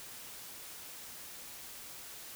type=silence; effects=white hiss -48 dBFS RMS until 2.35 s